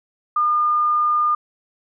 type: tone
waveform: sine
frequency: 1212 Hz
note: D#6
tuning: 46 cents flat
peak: -15 dBFS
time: 0.36-1.35 s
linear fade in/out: 5 ms
effects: none